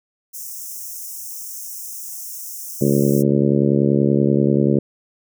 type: high-pass noise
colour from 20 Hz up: white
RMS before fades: -32 dBFS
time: 0.33-3.23 s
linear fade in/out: 20 ms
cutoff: 5400 Hz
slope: 96 dB/octave
type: harmonic tone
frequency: 70.4 Hz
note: C#2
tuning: 27 cents sharp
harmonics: 2 / 3 / 4 / 5 / 6 / 7 / 8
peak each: -19 / -18 / -22 / -20 / -23 / -26 / -28 dBFS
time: 2.81-4.79 s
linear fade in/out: 5 ms
effects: none